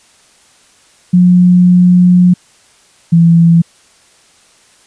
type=tone pair in turn; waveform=sine; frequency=179.2 / 167.8 Hz; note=F3 / E3; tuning=+45 / +31 cents; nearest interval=minor second; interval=114 cents; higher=first; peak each=-3 dBFS; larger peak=neither; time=1.13-2.34 / 3.12-3.62 s; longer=first; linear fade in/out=10 ms; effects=white hiss -47 dBFS RMS until 4.86 s + resampled to 22050 Hz